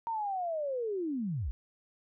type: linear sweep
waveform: sine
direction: down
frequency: 932.3 to 46.25 Hz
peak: -31 dBFS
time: 0.07-1.51 s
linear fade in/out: 0 ms
effects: none